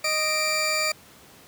20% pulse tone pair together, 620 / 2353 Hz, D#5 / D7, -6 / +3 cents, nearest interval octave + major seventh, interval 2309 cents, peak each -22 / -19 dBFS, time 0.04-0.92 s, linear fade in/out 5 ms, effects pink hiss -50 dBFS RMS until 1.47 s + high-pass 100 Hz 12 dB/octave

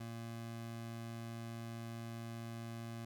25% pulse tone, 115.3 Hz, A#2, 19 cents flat, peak -40 dBFS, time 0-3.05 s, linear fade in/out 5 ms, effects none

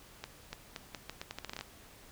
accelerating click train, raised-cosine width 0.2 ms, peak -22 dBFS, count 14, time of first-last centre 0.24-1.61 s, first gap 290 ms, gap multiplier 0.8, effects pink hiss -56 dBFS RMS until 2.11 s

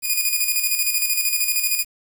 5% pulse tone with tremolo, 2459 Hz, D#7, 21 cents flat, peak -7 dBFS, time 0.02-1.85 s, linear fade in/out 50 ms, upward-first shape square, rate 13 Hz, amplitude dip 50%, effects 7-bit

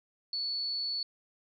sine tone, 4435 Hz, C#8, in tune, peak -31 dBFS, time 0.33-1.03 s, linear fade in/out 2 ms, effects none

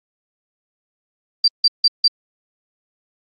sine tone bursts, 4699 Hz, D8, in tune, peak -9 dBFS, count 4, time 1.44-2.08 s, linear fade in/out 5 ms, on 40 ms, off 160 ms, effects Opus 32 kbps

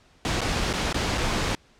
pink noise with dropouts, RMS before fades -25 dBFS, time 0.25-1.55 s, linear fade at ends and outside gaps 0 ms, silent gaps 0.407-0.416 / 0.729-0.737 / 0.927-0.944 / 1.176-1.18 s, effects pink hiss -58 dBFS RMS until 1.79 s + low-pass 6000 Hz 12 dB/octave

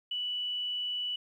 sine tone, 2960 Hz, F#7, in tune, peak -31 dBFS, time 0.11-1.16 s, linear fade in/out 5 ms, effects 11-bit

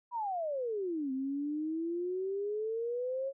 sine exponential two-way sweep, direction down then up, 993 to 260 to 551 Hz, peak -32 dBFS, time 0.11-3.33 s, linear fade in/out 50 ms, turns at 1.12 s, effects none

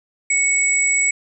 sine tone pair together, 2217 / 7814 Hz, C#7 / B8, 0 / -19 cents, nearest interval octave + minor seventh, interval 2181 cents, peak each -17 / -18 dBFS, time 0.3-1.11 s, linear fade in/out 5 ms, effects none

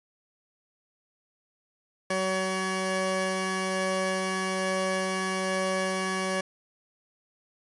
15% pulse tone pair together, 188.72 / 565 Hz, F#3 / C#5, +34 / +33 cents, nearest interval octave + perfect fifth, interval 1899 cents, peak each -23 dBFS, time 2.1-6.41 s, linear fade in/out 5 ms, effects resampled to 24000 Hz

